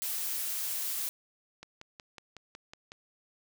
blue noise, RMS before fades -34 dBFS, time 0.02-1.09 s, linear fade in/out 0 ms
click train, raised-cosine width 0.2 ms, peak -28 dBFS, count 8, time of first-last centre 1.63-2.919 s, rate 5.43 Hz
effects none

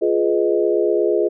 sine chord, F half-diminished seventh, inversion none, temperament equal with one note detuned, 349.2 / 417.7 / 493.9 / 622.3 Hz, F4 / Ab4 / Cb5 / Eb5, 0 / +10 / 0 / 0 cents, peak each -19 / -18 / -23 / -23 dBFS, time 0.01-1.29 s, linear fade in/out 20 ms, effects none

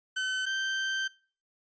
30% pulse tone pair in turn, 1524 / 1558.7 Hz, G6 / G6, -49 / -10 cents, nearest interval unison, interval 39 cents, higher second, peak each -26 dBFS, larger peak neither, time 0.16-0.46 / 0.46-1.08 s, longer second, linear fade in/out 10 ms, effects noise-tail reverb RT60 0.4 s tail -23 dB re dry + resampled to 16000 Hz

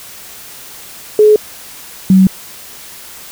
sine tone pair in turn, 425 / 189.32 Hz, G#4 / F#3, +40 / +40 cents, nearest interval octave + major second, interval 1400 cents, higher first, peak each -3 dBFS, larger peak neither, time 1.19-1.36 / 2.1-2.27 s, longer neither, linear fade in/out 2 ms, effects white hiss -33 dBFS RMS until 3.31 s

